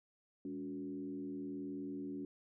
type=tone with frequency modulation; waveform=sine; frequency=283.2 Hz; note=C#4; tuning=37 cents sharp; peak=-40 dBFS; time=0.45-2.25 s; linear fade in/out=2 ms; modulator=81.3 Hz; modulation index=0.87; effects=none